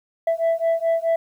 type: beating tone pair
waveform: sine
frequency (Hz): 659.3 / 664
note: E5 / E5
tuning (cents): 0 / +12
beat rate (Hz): 4.7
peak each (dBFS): -19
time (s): 0.27-1.16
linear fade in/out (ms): 5
effects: tanh soft clip ceiling -15 dBFS + 9-bit